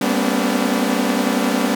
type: tone cluster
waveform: sawtooth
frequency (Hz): 196 / 228.5 / 246.8 / 257.8 / 287.1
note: G3 / A#3 / B3 / C4 / D4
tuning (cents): 0 / -34 / -1 / -26 / -39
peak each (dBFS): -19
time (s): 0.01-1.75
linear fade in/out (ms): 5
effects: none